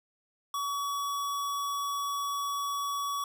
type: tone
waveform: square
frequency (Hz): 1132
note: C#6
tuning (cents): +36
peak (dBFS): -31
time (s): 0.54-3.24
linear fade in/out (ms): 2
effects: none